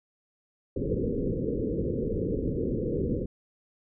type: low-pass noise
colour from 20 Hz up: white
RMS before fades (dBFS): -29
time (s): 0.76-3.26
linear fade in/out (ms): 5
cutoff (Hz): 510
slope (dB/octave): 96
effects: none